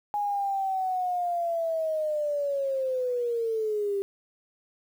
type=linear sweep; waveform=sine; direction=down; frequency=830.6 to 392 Hz; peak=-25 dBFS; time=0.14-4.02 s; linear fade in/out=0 ms; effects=9-bit